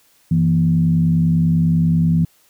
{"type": "tone with frequency modulation", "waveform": "sine", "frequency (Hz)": 164.81, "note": "E3", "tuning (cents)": 0, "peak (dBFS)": -12, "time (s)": [0.31, 2.25], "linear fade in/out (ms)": 5, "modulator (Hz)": 70.1, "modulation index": 0.63, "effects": ["white hiss -56 dBFS RMS until 2.49 s"]}